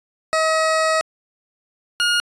20% pulse tone pair in turn, 637 / 1430 Hz, D#5 / F6, +41 / +41 cents, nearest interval octave + major second, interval 1400 cents, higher second, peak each -11 dBFS, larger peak neither, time 0.33-1.01 / 2-2.2 s, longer first, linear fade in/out 0 ms, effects resampled to 22050 Hz

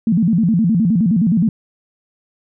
sine tone with vibrato, 196 Hz, G3, in tune, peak -11 dBFS, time 0.07-1.49 s, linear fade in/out 2 ms, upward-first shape square, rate 9.6 Hz, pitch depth 240 cents each way, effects none

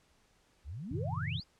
sine exponential sweep, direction up, 58.27 to 5210 Hz, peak -39 dBFS, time 0.64-1.44 s, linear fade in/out 50 ms
sine chord, F# diminished seventh, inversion none, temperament just, 92.5 / 111 / 133.2 / 159.84 Hz, F#2 / A2 / C3 / Eb3, 0 / +16 / +31 / +47 cents, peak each -39 dBFS, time 0.91-1.4 s, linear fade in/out 5 ms
effects pink hiss -69 dBFS RMS until 1.59 s + low-pass 9000 Hz 12 dB/octave

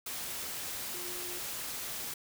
sine tone in noise, 355.4 Hz, F4, 30 cents sharp, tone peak -46 dBFS, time 0.94-1.39 s, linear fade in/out 5 ms, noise white, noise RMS -39 dBFS, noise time 0.06-2.14 s, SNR -10 dB, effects none

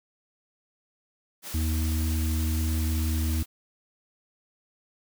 white high-pass noise, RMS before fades -38 dBFS, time 1.42-3.46 s, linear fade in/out 50 ms, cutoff 130 Hz, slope 48 dB/octave
harmonic tone, 79.1 Hz, D#2, 29 cents sharp, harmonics 1 / 3 / 4, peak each -24 / -34 / -37 dBFS, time 1.54-3.43 s, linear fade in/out 5 ms
effects none

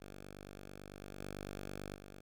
5% pulse tone with level steps, 49 Hz, G1, in tune, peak -38 / -36 / -32 / -40 dBFS, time 0-2.21 s, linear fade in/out 10 ms, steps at 1 / 1.19 / 1.94 s, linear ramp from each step 2 ms, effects none

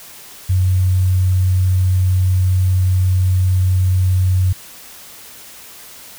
sine tone with sample-and-hold, 92.5 Hz, F#2, in tune, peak -11 dBFS, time 0.49-4.53 s, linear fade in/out 10 ms, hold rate 8820 Hz, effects white hiss -38 dBFS RMS until 6.18 s

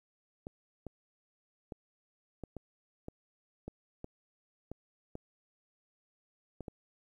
clicks, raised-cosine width 2 ms, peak -28 dBFS, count 12, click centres 0.469 / 0.867 / 1.722 / 2.437 / 2.567 / 3.084 / 3.68 / 4.044 / 4.716 / 5.154 / 6.607 / 6.682 s, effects 11-bit

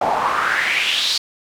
pink noise with band-pass filter sweep, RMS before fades -19 dBFS, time 0.01-1.18 s, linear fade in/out 5 ms, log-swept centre 690 to 4600 Hz, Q 4.4, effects none

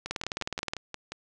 two click trains, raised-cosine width 0.2 ms, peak -18 / -13 dBFS, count 7 / 13, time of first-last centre 0.06-1.12 / 0.11-0.735 s, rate 5.66 / 19.2 Hz, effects resampled to 22050 Hz + 7-bit

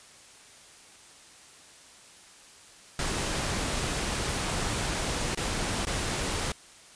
pink noise with dropouts, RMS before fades -30 dBFS, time 2.99-6.52 s, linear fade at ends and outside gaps 2 ms, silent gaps 5.349-5.373 / 5.852-5.869 s, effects white hiss -52 dBFS RMS until 6.95 s + resampled to 22050 Hz

